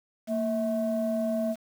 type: tone pair together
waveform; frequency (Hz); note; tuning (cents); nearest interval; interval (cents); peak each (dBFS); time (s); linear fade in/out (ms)
sine; 229.5 / 649; A#3 / E5; -27 / -27; octave + tritone; 1800; -27; 0.27-1.56; 50
effects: tanh soft clip ceiling -19 dBFS + 8-bit